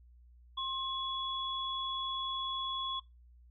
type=tone pair together; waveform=sine; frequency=1066 / 3384 Hz; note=C6 / G#7; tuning=+32 / +32 cents; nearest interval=octave + minor sixth; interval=2000 cents; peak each=-37 / -36 dBFS; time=0.57-3 s; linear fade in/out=10 ms; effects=noise-tail reverb RT60 0.2 s tail -20 dB re dry + added 60 Hz sine -56 dBFS peak until 3.5 s